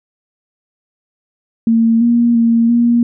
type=tone with pitch steps; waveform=sine; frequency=227.8 / 236.5 / 231 / 236.9 Hz; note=A#3 / A#3 / A#3 / A#3; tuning=-40 / +25 / -16 / +28 cents; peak=-8 dBFS; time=1.67-3.03 s; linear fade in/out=2 ms; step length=340 ms; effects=none